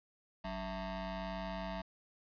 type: ring-modulated tone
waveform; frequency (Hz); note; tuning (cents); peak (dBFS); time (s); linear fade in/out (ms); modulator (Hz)
25% pulse; 236.7; A#3; +27; -32; 0.44-1.82; 10; 423
effects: resampled to 11025 Hz + 10-bit